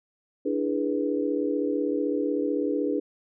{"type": "chord", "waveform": "sine", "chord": "E dominant seventh", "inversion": "third", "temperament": "equal with one note detuned", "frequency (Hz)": [293.7, 329.6, 415.3, 488.8], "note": ["D4", "E4", "G#4", "B4"], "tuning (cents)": [0, 0, 0, -18], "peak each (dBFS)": [-27, -32, -29, -30], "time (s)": [0.45, 3], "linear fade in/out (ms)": 10, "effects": []}